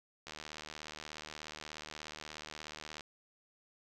click train, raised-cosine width 0.2 ms, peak -27 dBFS, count 211, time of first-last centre 0.27-3.008 s, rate 76.7 Hz, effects none

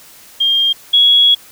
sine tone pair in turn, 3210 / 3340 Hz, G7 / G#7, +40 / +9 cents, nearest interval minor second, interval 69 cents, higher second, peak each -10 / -6 dBFS, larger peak second, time 0.4-0.73 / 0.93-1.35 s, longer second, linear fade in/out 10 ms, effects white hiss -41 dBFS RMS until 1.51 s

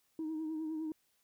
sine tone with vibrato, 315.2 Hz, D#4, 23 cents sharp, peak -34 dBFS, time 0.19-0.92 s, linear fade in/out 2 ms, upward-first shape triangle, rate 9.8 Hz, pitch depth 49 cents each way, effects tanh soft clip ceiling -33 dBFS + white hiss -75 dBFS RMS until 1.23 s

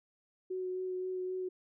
sine tone with vibrato, 369.6 Hz, F#4, 2 cents flat, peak -34 dBFS, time 0.5-1.49 s, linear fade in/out 10 ms, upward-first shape sine, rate 3.8 Hz, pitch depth 12 cents each way, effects none

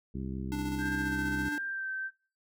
harmonic tone, 65.6 Hz, C2, 5 cents sharp, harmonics 1 / 2 / 3 / 4 / 5 / 6, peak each -39 / -40 / -38 / -44 / -45 / -49 dBFS, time 0.14-1.49 s, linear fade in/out 10 ms
square tone with tremolo, 294.6 Hz, D4, 6 cents sharp, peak -33 dBFS, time 0.52-1.58 s, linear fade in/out 0 ms, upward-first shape square, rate 15 Hz, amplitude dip 30%
sine tone with vibrato, 1568 Hz, G6, in tune, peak -33 dBFS, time 0.78-2.11 s, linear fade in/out 50 ms, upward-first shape sine, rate 1.5 Hz, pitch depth 22 cents each way
effects noise-tail reverb RT60 0.4 s tail -24 dB re dry

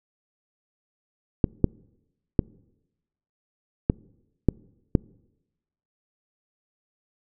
clicks, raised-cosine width 3 ms, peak -4 dBFS, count 6, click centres 1.442 / 1.643 / 2.392 / 3.899 / 4.487 / 4.952 s, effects noise-tail reverb RT60 1.0 s tail -26 dB re dry

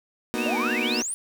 35% pulse chord, B major seventh, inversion third, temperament just, 231.5 / 246.9 / 308.7 / 370.4 Hz, A#3 / B3 / D#4 / F#4, -12 / 0 / -14 / +2 cents, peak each -28 / -29 / -31 / -30 dBFS, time 0.34-1.02 s, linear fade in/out 0 ms
sine tone with vibrato, 2500 Hz, D#7, 8 cents sharp, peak -29 dBFS, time 0.38-1.01 s, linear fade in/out 2 ms, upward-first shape triangle, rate 3.7 Hz, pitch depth 200 cents each way
sine exponential sweep, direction up, 574 to 9956 Hz, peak -27 dBFS, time 0.46-1.14 s, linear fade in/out 0 ms
effects 8-bit

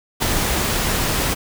pink noise with ADSR envelope, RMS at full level -17 dBFS, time 0.2-1.35 s, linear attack 28 ms, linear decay 5 ms, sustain -3 dB, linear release 22 ms, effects none

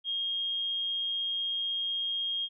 sine tone, 3242 Hz, G#7, 42 cents flat, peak -29 dBFS, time 0.04-2.49 s, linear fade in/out 50 ms, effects none

